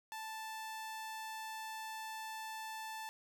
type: tone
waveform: sawtooth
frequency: 880 Hz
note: A5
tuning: in tune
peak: -39 dBFS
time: 0.12-3.09 s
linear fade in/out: 0 ms
effects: none